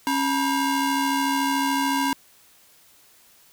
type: ring-modulated tone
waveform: 35% pulse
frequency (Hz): 622.3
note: D#5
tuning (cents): 0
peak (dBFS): -16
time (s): 0.07-2.13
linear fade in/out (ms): 0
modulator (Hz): 348
effects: white hiss -55 dBFS RMS until 3.52 s